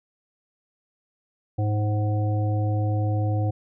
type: harmonic tone with a mistuned harmonic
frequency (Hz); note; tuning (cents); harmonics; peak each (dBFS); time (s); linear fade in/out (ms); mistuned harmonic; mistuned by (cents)
104.9; G#2; +18; 1 / 3 / 5 / 7; -21 / -32 / -34 / -34; 1.58-3.51; 10; 7; +19
effects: none